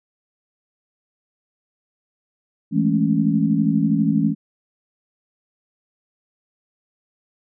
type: chord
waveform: sine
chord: A major seventh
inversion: second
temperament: equal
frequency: 164.81 / 207.7 / 220 / 277.2 Hz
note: E3 / G#3 / A3 / C#4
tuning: 0 / 0 / 0 / 0 cents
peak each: -21 dBFS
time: 2.71-4.35 s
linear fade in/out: 50 ms
effects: none